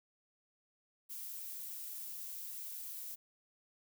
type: noise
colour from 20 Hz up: violet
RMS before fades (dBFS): -45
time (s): 1.09-3.16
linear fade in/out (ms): 20
effects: none